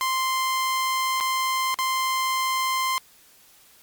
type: tone with dropouts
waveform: sawtooth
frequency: 1045 Hz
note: C6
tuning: 2 cents flat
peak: -18 dBFS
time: 0.01-2.98 s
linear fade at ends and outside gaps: 0 ms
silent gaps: 1.202-1.208 / 1.743-1.788 s
effects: white hiss -54 dBFS RMS until 3.82 s + MP3 96 kbps